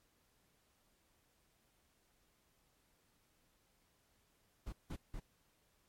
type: noise bursts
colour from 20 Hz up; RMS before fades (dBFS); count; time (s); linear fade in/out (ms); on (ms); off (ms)
brown; -44; 3; 4.66-5.201; 10; 67; 170
effects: pink hiss -75 dBFS RMS until 5.88 s + MP3 64 kbps